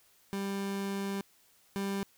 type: tone pair in turn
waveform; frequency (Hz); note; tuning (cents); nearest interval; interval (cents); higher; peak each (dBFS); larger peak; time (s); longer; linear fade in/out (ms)
30% pulse; 197.4 / 197.4; G3 / G3; +12 / +12; unison; 0; neither; -30 / -29; second; 0.33-1.21 / 1.76-2.03; first; 0
effects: white hiss -65 dBFS RMS until 2.17 s